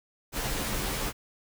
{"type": "noise with comb filter", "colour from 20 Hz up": "pink", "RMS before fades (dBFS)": -31, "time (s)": [0.32, 1.13], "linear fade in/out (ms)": 50, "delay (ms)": 12, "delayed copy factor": -0.8, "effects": []}